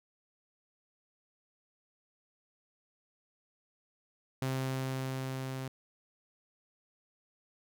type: tone with level ramp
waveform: sawtooth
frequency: 131.8 Hz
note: C3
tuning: 13 cents sharp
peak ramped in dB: -27 to -33 dBFS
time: 4.42-5.68 s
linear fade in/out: 2 ms
effects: none